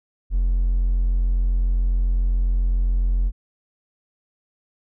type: tone with hard clipping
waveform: triangle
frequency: 43.65 Hz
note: F1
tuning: in tune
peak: -17 dBFS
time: 0.3-3.32 s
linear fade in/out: 50 ms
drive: 4 dB
effects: none

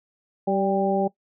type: harmonic tone with a mistuned harmonic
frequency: 194 Hz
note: G3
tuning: 18 cents flat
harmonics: 1 / 2 / 3 / 4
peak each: -25 / -25 / -25 / -25 dBFS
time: 0.47-1.08 s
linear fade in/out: 10 ms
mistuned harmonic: 4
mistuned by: +35 cents
effects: noise-tail reverb RT60 0.1 s tail -19 dB re dry

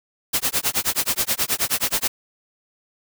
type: noise with tremolo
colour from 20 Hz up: white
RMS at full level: -19 dBFS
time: 0.33-2.08 s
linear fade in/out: 10 ms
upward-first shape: sine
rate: 9.4 Hz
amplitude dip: 100%
effects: none

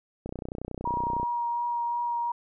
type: click train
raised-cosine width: 2 ms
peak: -21 dBFS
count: 31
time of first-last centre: 0.26-1.231 s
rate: 30.9 Hz
type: tone with vibrato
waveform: sine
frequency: 950 Hz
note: A#5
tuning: 33 cents sharp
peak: -26 dBFS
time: 0.85-2.32 s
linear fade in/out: 5 ms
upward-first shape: triangle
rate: 2.8 Hz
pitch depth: 13 cents each way
effects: none

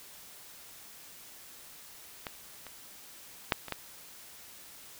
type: clicks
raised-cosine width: 0.3 ms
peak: -20 / -28 / -8 / -24 / -16 dBFS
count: 5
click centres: 2.268 / 2.667 / 3.522 / 3.683 / 3.723 s
effects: white hiss -51 dBFS RMS until 4.99 s

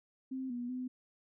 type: tone with pitch steps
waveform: sine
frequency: 262 / 242.6 / 253.4 Hz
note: C4 / B3 / B3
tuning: +2 / -31 / +45 cents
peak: -36 dBFS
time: 0.31-0.88 s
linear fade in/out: 10 ms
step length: 190 ms
effects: none

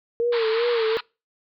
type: tone with vibrato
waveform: sine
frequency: 460 Hz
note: A#4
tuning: 23 cents flat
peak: -19 dBFS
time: 0.2-0.97 s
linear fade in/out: 0 ms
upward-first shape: sine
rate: 2.6 Hz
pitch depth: 80 cents each way
type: band-pass noise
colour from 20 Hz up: pink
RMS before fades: -31 dBFS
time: 0.32-1.01 s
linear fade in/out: 10 ms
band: 870 to 4600 Hz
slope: 96 dB/octave
effects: noise-tail reverb RT60 0.3 s tail -26 dB re dry

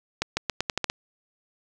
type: accelerating click train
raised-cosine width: 0.2 ms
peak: -7 dBFS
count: 8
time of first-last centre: 0.22-0.899 s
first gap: 150 ms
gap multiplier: 0.85
effects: none

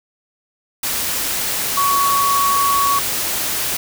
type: tone in noise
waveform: sine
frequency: 1120 Hz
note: C#6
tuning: 18 cents sharp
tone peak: -14 dBFS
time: 1.77-2.99 s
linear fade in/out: 5 ms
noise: white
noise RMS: -21 dBFS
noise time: 0.83-3.77 s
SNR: +4 dB
effects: none

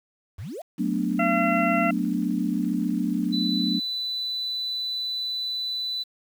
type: exponential sweep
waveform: sine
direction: up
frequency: 74.3 to 765 Hz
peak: -32 dBFS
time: 0.38-0.62 s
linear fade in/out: 10 ms
type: chord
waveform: sine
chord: B minor seventh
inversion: second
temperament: equal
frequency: 185 / 220 / 246.9 / 293.7 Hz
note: F#3 / A3 / B3 / D4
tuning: 0 / 0 / 0 / 0 cents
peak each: -28 dBFS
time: 0.78-3.8 s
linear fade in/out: 20 ms
type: harmonic tone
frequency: 680 Hz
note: F5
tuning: 46 cents flat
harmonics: 1 / 2 / 3 / 4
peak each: -24 / -27 / -29 / -30 dBFS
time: 1.19-1.91 s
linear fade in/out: 5 ms
type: tone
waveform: sine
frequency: 3988 Hz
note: B7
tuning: 16 cents sharp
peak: -26 dBFS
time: 3.32-6.04 s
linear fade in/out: 20 ms
effects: 8-bit

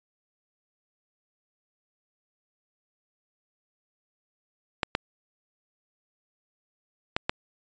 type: clicks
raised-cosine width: 0.3 ms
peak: -8 dBFS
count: 4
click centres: 4.832 / 4.951 / 7.165 / 7.295 s
effects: resampled to 16000 Hz

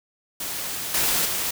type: noise with level steps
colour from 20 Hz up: white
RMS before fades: -30 / -22 / -26 dBFS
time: 0.4-1.51 s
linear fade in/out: 5 ms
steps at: 0.94 / 1.25 s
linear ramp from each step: 5 ms
effects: none

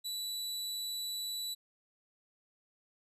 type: tone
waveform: sawtooth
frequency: 3951 Hz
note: B7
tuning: in tune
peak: -33 dBFS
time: 0.04-1.55 s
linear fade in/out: 20 ms
effects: resampled to 32000 Hz

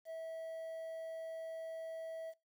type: tone with quantisation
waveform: triangle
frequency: 650 Hz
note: E5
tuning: 24 cents flat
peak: -40 dBFS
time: 0.05-2.34 s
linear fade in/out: 50 ms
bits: 11
effects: noise-tail reverb RT60 0.2 s tail -22 dB re dry

